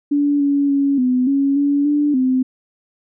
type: tone with pitch steps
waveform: sine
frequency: 288 / 283 / 279.2 / 252.3 / 277 / 284.7 / 293.1 / 257.8 Hz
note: D4 / C#4 / C#4 / B3 / C#4 / C#4 / D4 / C4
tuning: -34 / +36 / +13 / +37 / -1 / +46 / -3 / -26 cents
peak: -13 dBFS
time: 0.11-2.43 s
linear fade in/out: 10 ms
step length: 290 ms
effects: none